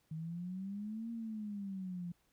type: exponential two-way sweep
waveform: sine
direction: up then down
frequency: 155.6 to 233.1 to 171.5 Hz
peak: -39 dBFS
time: 0.11-2.12 s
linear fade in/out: 5 ms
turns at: 1.11 s
effects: pink hiss -75 dBFS RMS until 2.32 s